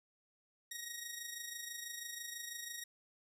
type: tone with amplitude modulation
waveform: 10% pulse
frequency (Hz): 1885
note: A#6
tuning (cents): +19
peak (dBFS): -32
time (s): 0.71-2.84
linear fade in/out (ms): 5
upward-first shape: sine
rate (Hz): 26.1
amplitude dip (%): 55
effects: none